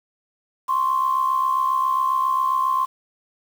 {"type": "tone pair together", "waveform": "sine", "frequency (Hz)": [1046.5, 1113.9], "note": ["C6", "C#6"], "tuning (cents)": [0, 8], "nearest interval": "minor second", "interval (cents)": 108, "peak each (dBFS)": [-18, -24], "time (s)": [0.68, 2.86], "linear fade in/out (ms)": 20, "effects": ["tanh soft clip ceiling -10 dBFS", "7-bit"]}